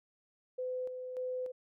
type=tone with tremolo; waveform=sine; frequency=507 Hz; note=B4; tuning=45 cents sharp; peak=-34 dBFS; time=0.58-1.52 s; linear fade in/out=10 ms; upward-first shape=square; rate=1.7 Hz; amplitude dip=45%; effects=none